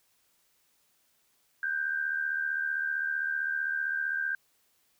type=tone pair together; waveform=sine; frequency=1512 / 1587.5 Hz; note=F#6 / G6; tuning=+37 / +21 cents; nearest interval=minor second; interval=84 cents; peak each=-35 / -29 dBFS; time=1.63-4.35 s; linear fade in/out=2 ms; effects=white hiss -70 dBFS RMS until 4.99 s